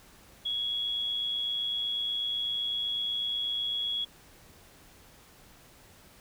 sine tone with amplitude modulation, 3343 Hz, G#7, 11 cents sharp, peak -27 dBFS, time 0.45-4.05 s, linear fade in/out 10 ms, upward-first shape sine, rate 108 Hz, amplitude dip 35%, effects pink hiss -56 dBFS RMS until 6.2 s

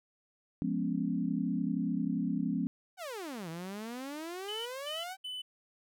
sine chord, C# dominant seventh, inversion first, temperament equal, 174.61 / 207.7 / 246.9 / 277.2 Hz, E#3 / G#3 / B3 / C#4, 0 / 0 / 0 / 0 cents, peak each -35 dBFS, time 0.62-2.67 s, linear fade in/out 0 ms
sawtooth exponential two-way sweep, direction down then up, 780 to 159.2 to 780 Hz, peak -35 dBFS, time 2.97-5.17 s, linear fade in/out 50 ms, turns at 3.49 s
triangle tone bursts, 3007 Hz, F#7, 27 cents sharp, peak -36 dBFS, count 3, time 4.48-5.42 s, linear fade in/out 10 ms, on 180 ms, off 200 ms
effects none

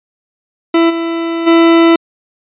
40% pulse tone with level steps, 332.8 Hz, E4, 17 cents sharp, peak -6 / -14 / -4 dBFS, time 0.74-1.96 s, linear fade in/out 5 ms, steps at 0.89 / 1.46 s, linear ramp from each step 20 ms, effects resampled to 8000 Hz

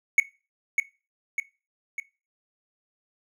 triangle tone with echo, 2212 Hz, C#7, 4 cents flat, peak -11 dBFS, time 0.18-0.2 s, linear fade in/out 2 ms, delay 600 ms, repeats 3, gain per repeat -5 dB, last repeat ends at 2 s, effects noise-tail reverb RT60 0.3 s tail -18 dB re dry

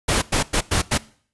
pink noise bursts at uneven times, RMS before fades -19 dBFS, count 5, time 0.08-0.22 / 0.32-0.43 / 0.53-0.61 / 0.71-0.82 / 0.91-0.98 s, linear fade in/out 10 ms, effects noise-tail reverb RT60 0.5 s tail -20 dB re dry + resampled to 24000 Hz

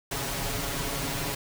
pink noise with comb filter, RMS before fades -31 dBFS, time 0.11-1.35 s, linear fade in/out 5 ms, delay 7.2 ms, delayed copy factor +0.8, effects none

